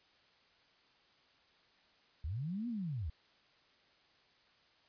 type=linear two-way sweep; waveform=sine; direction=up then down; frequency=65 to 246.9 to 65 Hz; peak=-36 dBFS; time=2.24-3.1 s; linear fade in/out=5 ms; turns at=2.68 s; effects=white hiss -68 dBFS RMS until 4.88 s + resampled to 11025 Hz